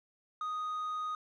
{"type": "tone with quantisation", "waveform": "triangle", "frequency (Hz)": 1244.5, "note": "D#6", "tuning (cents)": 0, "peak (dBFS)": -32, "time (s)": [0.41, 1.15], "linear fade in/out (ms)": 2, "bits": 10, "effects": ["low-pass 6000 Hz 12 dB/octave"]}